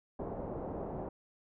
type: low-pass noise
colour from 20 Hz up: white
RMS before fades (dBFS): -40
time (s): 0.19-1.09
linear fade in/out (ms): 5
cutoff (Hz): 720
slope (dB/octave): 24
effects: none